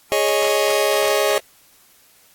sawtooth chord, Ab suspended fourth, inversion none, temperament just, 415.3 / 553.7 / 623 Hz, Ab4 / Db5 / Eb5, 0 / -2 / +2 cents, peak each -16 dBFS, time 0.12-1.38 s, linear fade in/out 0 ms, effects white hiss -53 dBFS RMS until 2.34 s + AAC 64 kbps

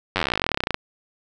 slowing click train, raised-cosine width 0.3 ms, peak -5 dBFS, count 29, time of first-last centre 0.16-0.744 s, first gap 10 ms, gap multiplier 1.05, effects none

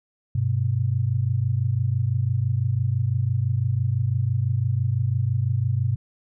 sine tone pair together, 99.9 / 125.87 Hz, G2 / B2, +33 / +33 cents, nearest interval major third, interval 400 cents, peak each -23 / -22 dBFS, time 0.35-5.96 s, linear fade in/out 5 ms, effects none

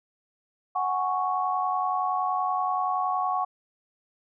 sine chord, F# suspended second, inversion none, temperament equal, 740 / 830.6 / 1108.7 Hz, F#5 / G#5 / C#6, 0 / 0 / 0 cents, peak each -27 / -32 / -27 dBFS, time 0.75-3.45 s, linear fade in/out 10 ms, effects none

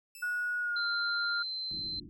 10% pulse tone with exponential decay, 2638 Hz, E7, 1 cent sharp, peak -37 dBFS, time 0.15-1.07 s, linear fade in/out 2 ms, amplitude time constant 200 ms
sine tone with pitch glide, 1455 to 1403 Hz, F#6 to F6, -29 to +8 cents, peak -30 dBFS, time 0.22-1.43 s, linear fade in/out 10 ms, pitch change -63 cents, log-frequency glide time 0.61-0.84 s
sine tone, 4090 Hz, C8, 40 cents flat, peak -34 dBFS, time 0.76-2 s, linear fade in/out 5 ms
white low-pass noise, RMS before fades -48 dBFS, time 1.71-2.09 s, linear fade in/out 0 ms, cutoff 350 Hz, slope 96 dB/octave
effects none

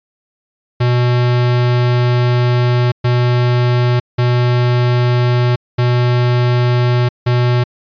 square tone bursts at uneven times, 122.6 Hz, B2, 12 cents flat, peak -11 dBFS, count 5, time 0.8-2.92 / 3.04-4 / 4.18-5.56 / 5.78-7.09 / 7.26-7.64 s, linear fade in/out 10 ms, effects resampled to 11025 Hz

